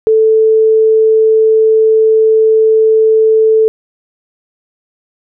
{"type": "tone", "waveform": "sine", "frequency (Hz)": 440, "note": "A4", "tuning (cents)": 0, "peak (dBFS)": -5, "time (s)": [0.07, 3.68], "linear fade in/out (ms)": 0, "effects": []}